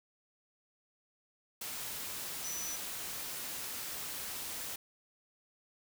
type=tone in noise; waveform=sine; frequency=5940 Hz; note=F#8; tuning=6 cents sharp; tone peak=-39 dBFS; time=2.44-2.76 s; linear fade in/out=5 ms; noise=white; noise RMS=-41 dBFS; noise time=1.61-4.76 s; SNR=-1 dB; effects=none